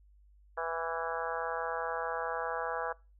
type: harmonic tone with a mistuned harmonic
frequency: 164.81 Hz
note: E3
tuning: in tune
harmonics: 3 / 4 / 5 / 6 / 7 / 8 / 9 / 10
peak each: -38 / -39 / -40 / -41 / -41 / -42 / -43 / -43 dBFS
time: 0.57-2.93 s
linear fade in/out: 10 ms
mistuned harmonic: 8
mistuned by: +25 cents
effects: noise-tail reverb RT60 0.3 s tail -24 dB re dry + added 50 Hz sine -58 dBFS peak until 3.19 s